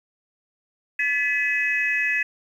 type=tone cluster; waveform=sine; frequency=1723 / 1992 / 2551 Hz; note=A6 / B6 / D#7; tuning=-37 / +14 / +43 cents; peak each=-24 dBFS; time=0.99-2.23 s; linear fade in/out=5 ms; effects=tanh soft clip ceiling -11 dBFS + 9-bit